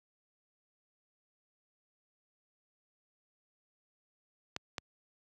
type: clicks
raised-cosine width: 0.2 ms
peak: -18 dBFS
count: 2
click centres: 4.564 / 4.782 s
effects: high-pass 80 Hz 12 dB/octave